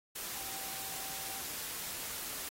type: tone in noise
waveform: sine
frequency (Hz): 775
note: G5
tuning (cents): -20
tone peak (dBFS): -52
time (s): 0.35-1.42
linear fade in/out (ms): 10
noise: white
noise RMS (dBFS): -41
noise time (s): 0.15-2.49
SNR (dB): -14
effects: AAC 48 kbps